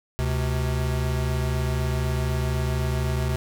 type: tone pair together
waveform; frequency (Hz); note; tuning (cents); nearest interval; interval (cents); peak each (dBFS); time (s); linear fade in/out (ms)
square; 71.99 / 128; D2 / C3; -34 / -38; minor seventh; 996; -26; 0.19-3.36; 0
effects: none